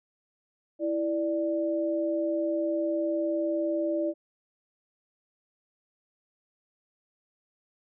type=tone pair together; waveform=sine; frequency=329.7 / 590 Hz; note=E4 / D5; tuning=0 / +8 cents; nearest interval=minor seventh; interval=1008 cents; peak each=-28 dBFS; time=0.79-4.14 s; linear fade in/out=50 ms; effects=none